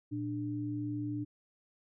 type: tone pair together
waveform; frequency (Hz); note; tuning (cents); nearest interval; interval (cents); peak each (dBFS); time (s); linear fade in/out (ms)
sine; 116.54 / 296.2; A#2 / D4; 0 / +15; octave + major third; 1615; -38 / -35; 0.11-1.25; 20
effects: none